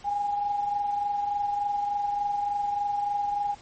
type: tone pair together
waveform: sine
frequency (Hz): 816 / 839.4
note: G#5 / G#5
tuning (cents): -31 / +18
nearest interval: unison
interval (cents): 49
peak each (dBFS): -25 / -36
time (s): 0.04-3.55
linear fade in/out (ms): 20
effects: pink hiss -51 dBFS RMS until 3.61 s + MP3 32 kbps